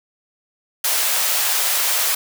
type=high-pass noise; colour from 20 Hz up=white; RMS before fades=-19 dBFS; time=0.84-2.15 s; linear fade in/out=5 ms; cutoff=520 Hz; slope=24 dB/octave; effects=none